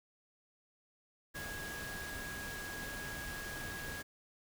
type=tone in noise; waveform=sine; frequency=1650 Hz; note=G#6; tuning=12 cents flat; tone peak=-44 dBFS; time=1.34-4.03 s; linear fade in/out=20 ms; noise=pink; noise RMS=-45 dBFS; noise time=1.34-4.03 s; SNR=-2 dB; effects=none